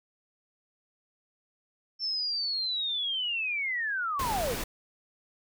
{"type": "linear sweep", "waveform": "sine", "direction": "down", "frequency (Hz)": [5390, 392], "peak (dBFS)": -28, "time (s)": [1.99, 4.56], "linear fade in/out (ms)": 50}
{"type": "noise", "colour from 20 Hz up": "pink", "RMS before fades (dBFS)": -34, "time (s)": [4.19, 4.64], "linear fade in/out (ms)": 5}
{"effects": []}